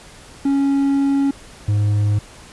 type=tone pair in turn; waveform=triangle; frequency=277.2 / 103.83 Hz; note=C#4 / G#2; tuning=0 / 0 cents; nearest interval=octave + perfect fourth; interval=1700 cents; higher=first; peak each=-12 dBFS; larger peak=neither; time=0.45-1.31 / 1.68-2.19 s; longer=first; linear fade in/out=5 ms; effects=pink hiss -42 dBFS RMS until 2.52 s + resampled to 24000 Hz

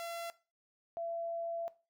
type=tone pair in turn; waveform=sawtooth / sine; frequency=679 / 673.5 Hz; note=F5 / E5; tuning=-49 / +37 cents; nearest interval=unison; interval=14 cents; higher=first; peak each=-36 / -36 dBFS; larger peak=neither; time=0-0.3 / 0.97-1.68 s; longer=second; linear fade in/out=0 ms; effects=noise-tail reverb RT60 0.3 s tail -17 dB re dry

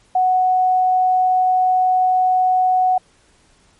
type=tone; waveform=sine; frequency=740 Hz; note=F#5; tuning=in tune; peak=-12 dBFS; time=0.15-2.98 s; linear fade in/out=5 ms; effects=pink hiss -55 dBFS RMS until 3.79 s + MP3 48 kbps

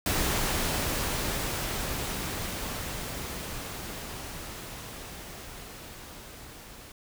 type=noise with level ramp; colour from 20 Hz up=pink; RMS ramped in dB=-27 to -47 dBFS; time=0.06-6.92 s; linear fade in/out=2 ms; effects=none

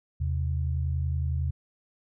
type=tone pair together; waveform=sine; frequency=80.3 / 131.14 Hz; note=E2 / C3; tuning=-45 / +4 cents; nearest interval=minor sixth; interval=849 cents; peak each=-26 / -31 dBFS; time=0.2-1.51 s; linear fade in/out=10 ms; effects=none

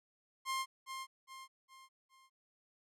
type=tone with echo; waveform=sawtooth; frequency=1059 Hz; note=C6; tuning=21 cents sharp; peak=-31 dBFS; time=0.45-0.66 s; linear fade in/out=50 ms; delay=410 ms; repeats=4; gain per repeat=-7 dB; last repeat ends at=2.3 s; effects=low-pass 12000 Hz 12 dB/octave

